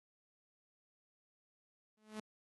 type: tone with exponential growth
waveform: sawtooth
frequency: 215.1 Hz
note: A3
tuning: 39 cents flat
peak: -37 dBFS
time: 1.97-2.2 s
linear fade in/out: 5 ms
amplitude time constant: 50 ms
effects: AAC 32 kbps